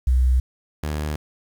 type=tone pair in turn; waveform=sine / sawtooth; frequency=63.4 / 75.55 Hz; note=B1 / D2; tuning=+46 / +50 cents; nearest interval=minor third; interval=304 cents; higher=second; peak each=-14 / -20 dBFS; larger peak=first; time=0.07-0.4 / 0.83-1.16 s; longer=neither; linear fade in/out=5 ms; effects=8-bit